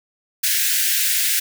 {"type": "high-pass noise", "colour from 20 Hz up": "white", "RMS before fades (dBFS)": -19, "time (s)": [0.43, 1.4], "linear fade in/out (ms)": 10, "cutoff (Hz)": 1500, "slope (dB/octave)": 96, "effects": []}